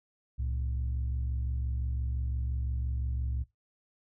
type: tone pair together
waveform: sine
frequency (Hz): 67.19 / 113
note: C2 / A2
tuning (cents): +47 / +47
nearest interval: major sixth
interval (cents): 900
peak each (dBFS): -29 / -36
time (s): 0.38-3.44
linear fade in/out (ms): 20
effects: noise-tail reverb RT60 0.2 s tail -21 dB re dry + tanh soft clip ceiling -24 dBFS